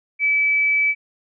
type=tone; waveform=sine; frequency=2300 Hz; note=D7; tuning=37 cents flat; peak=-15 dBFS; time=0.19-0.95 s; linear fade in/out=50 ms; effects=none